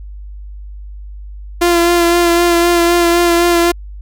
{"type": "tone with vibrato", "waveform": "sawtooth", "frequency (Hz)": 344.3, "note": "F4", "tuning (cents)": -25, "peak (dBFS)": -5, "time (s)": [1.61, 3.72], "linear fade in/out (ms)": 10, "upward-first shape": "sine", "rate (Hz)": 3.9, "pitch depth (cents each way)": 21, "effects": ["added 50 Hz sine -27 dBFS peak until 4.01 s"]}